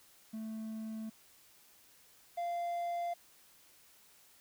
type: tone pair in turn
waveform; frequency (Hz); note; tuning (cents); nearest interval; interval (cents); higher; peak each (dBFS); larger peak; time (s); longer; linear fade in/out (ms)
triangle; 220 / 692.4; A3 / F5; 0 / -15; octave + minor sixth; 1985; second; -37 / -32; second; 0.33-1.1 / 2.37-3.14; neither; 10
effects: white hiss -63 dBFS RMS until 4.4 s